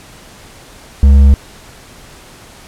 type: tone with hard clipping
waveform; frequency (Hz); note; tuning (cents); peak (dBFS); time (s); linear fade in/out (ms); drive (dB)
triangle; 69.3; C#2; 0; -4; 1.03-1.34; 0; 8
effects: pink hiss -38 dBFS RMS until 2.67 s + low-pass 11000 Hz 12 dB/octave